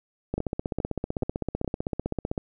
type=two click trains; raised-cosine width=2 ms; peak=-14 / -14 dBFS; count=33 / 4; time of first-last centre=0.34-2.378 / 0.38-1.646 s; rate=15.7 / 2.37 Hz; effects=none